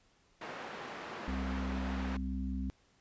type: band-pass noise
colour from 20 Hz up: white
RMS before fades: -44 dBFS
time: 0.41-2.17 s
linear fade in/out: 5 ms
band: 180 to 1500 Hz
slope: 12 dB/octave
type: harmonic tone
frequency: 65.41 Hz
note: C2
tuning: in tune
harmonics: 1 / 3 / 4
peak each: -36 / -39 / -40 dBFS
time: 1.28-2.7 s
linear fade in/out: 0 ms
effects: pink hiss -69 dBFS RMS until 3 s + resampled to 16000 Hz